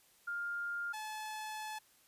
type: tone pair in turn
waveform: sine / sawtooth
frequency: 1405 / 861.9 Hz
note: F6 / A5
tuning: +10 / -36 cents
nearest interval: minor sixth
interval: 846 cents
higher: first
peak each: -36 / -37 dBFS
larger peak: first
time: 0.27-0.93 / 0.93-1.79 s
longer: second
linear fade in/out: 10 ms
effects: white hiss -67 dBFS RMS until 2.07 s + resampled to 32000 Hz